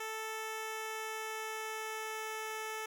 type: tone with pitch glide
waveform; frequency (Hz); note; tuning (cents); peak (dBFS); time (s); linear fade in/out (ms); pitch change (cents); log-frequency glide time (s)
10% pulse; 440 to 437.2; A4 to A4; 0 to -11; -30; 0-2.86; 5; -11; 0.11-2.5
effects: none